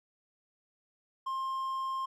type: tone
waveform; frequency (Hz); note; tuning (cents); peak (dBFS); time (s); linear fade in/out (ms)
triangle; 1060; C6; +22; -30; 1.26-2.06; 10
effects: none